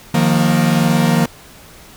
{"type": "chord", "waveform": "45% pulse", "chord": "Eb suspended second", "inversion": "none", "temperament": "equal with one note detuned", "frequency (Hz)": [155.56, 177.67, 233.1], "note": ["Eb3", "F3", "Bb3"], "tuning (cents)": [0, 30, 0], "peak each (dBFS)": -16, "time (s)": [0.14, 1.26], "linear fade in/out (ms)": 5, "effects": ["pink hiss -41 dBFS RMS until 1.96 s"]}